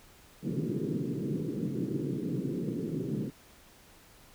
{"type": "band-pass noise", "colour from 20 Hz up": "pink", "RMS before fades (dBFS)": -33, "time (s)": [0.42, 3.31], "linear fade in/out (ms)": 50, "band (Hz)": [130, 420], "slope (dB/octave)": 48, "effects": ["pink hiss -57 dBFS RMS until 4.34 s"]}